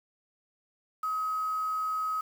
sine tone with quantisation, 1270 Hz, D#6, 35 cents sharp, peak -28 dBFS, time 1.03-2.21 s, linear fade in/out 5 ms, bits 8, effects none

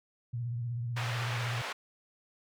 sine tone with vibrato, 119.1 Hz, A#2, 38 cents sharp, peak -32 dBFS, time 0.33-1.62 s, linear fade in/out 10 ms, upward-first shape triangle, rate 16 Hz, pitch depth 77 cents each way
white band-pass noise, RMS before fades -38 dBFS, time 0.96-1.73 s, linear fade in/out 10 ms, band 530 to 2400 Hz, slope 12 dB/octave
effects none

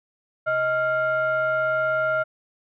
triangle ring-modulated tone, 380.4 Hz, F#4, 48 cents sharp, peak -15 dBFS, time 0.46-2.24 s, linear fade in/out 20 ms, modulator 1010 Hz, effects resampled to 8000 Hz

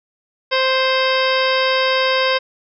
harmonic tone with a mistuned harmonic, 523.3 Hz, C5, in tune, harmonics 1 / 2 / 3 / 4 / 5 / 6 / 7 / 9 / 10, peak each -18 / -21 / -23 / -24 / -25 / -26 / -26 / -28 / -28 dBFS, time 0.51-2.39 s, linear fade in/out 20 ms, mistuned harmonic 7, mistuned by +48 cents, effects none

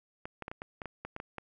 clicks, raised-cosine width 0.5 ms, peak -24 dBFS, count 11, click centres 0.255 / 0.423 / 0.481 / 0.515 / 0.619 / 0.818 / 0.857 / 1.05 / 1.164 / 1.201 / 1.383 s, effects none

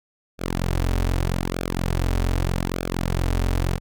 sawtooth tone with flanger, 44.28 Hz, F1, 25 cents sharp, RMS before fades -23 dBFS, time 0.38-3.8 s, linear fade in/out 50 ms, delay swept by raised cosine 1 to 6 ms, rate 0.82 Hz, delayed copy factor -0.8, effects none

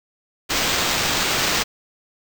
violet noise with sample-and-hold, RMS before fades -21 dBFS, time 0.49-1.64 s, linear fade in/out 20 ms, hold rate 11025 Hz, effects none

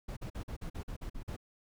brown noise bursts, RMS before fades -40 dBFS, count 10, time 0.08-1.365 s, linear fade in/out 10 ms, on 88 ms, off 45 ms, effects none

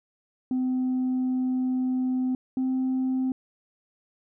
sine tone pair in turn, 255.9 / 259.6 Hz, C4 / C4, -38 / -13 cents, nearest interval unison, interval 25 cents, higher second, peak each -21 dBFS, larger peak neither, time 0.51-2.35 / 2.57-3.32 s, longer first, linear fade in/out 2 ms, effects tanh soft clip ceiling -21 dBFS

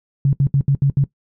sine tone bursts at uneven times, 138.8 Hz, C#3, 3 cents sharp, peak -11 dBFS, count 6, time 0.25-0.33 / 0.4-0.47 / 0.54-0.61 / 0.68-0.75 / 0.82-0.9 / 0.97-1.04 s, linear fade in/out 2 ms, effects noise-tail reverb RT60 0.1 s tail -18 dB re dry

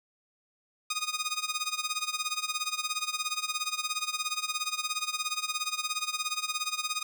10% pulse tone with tremolo, 1238 Hz, D#6, 9 cents flat, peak -19 dBFS, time 0.9-7.03 s, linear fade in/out 5 ms, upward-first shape sine, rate 17 Hz, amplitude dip 85%, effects none

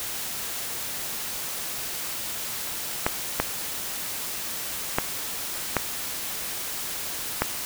clicks, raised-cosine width 0.5 ms, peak -5 dBFS, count 5, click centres 3.065 / 3.4 / 4.985 / 5.767 / 7.42 s, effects white hiss -32 dBFS RMS until 7.65 s

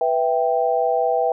sine chord, E minor, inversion second, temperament equal, 493.9 / 659.3 / 784 Hz, B4 / E5 / G5, 0 / 0 / 0 cents, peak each -21 dBFS, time 0.01-1.32 s, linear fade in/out 2 ms, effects none

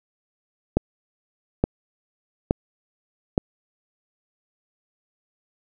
click train, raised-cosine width 2 ms, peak -4 dBFS, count 4, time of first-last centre 0.77-3.379 s, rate 1.15 Hz, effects none

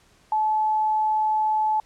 sine tone, 863 Hz, A5, 34 cents flat, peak -19 dBFS, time 0.32-1.8 s, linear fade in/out 2 ms, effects pink hiss -58 dBFS RMS until 1.85 s + low-pass 9000 Hz 12 dB/octave

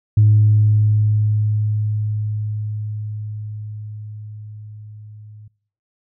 sine tone with level ramp, 106.3 Hz, G#2, 41 cents sharp, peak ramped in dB -7 to -37 dBFS, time 0.17-5.48 s, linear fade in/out 5 ms, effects noise-tail reverb RT60 0.6 s tail -24 dB re dry + tanh soft clip ceiling -4 dBFS

